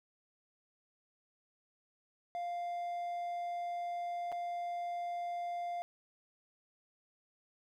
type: tone with dropouts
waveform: triangle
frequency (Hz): 698.5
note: F5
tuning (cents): 0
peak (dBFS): -34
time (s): 2.35-5.82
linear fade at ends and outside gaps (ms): 0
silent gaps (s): 4.318-4.324
effects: none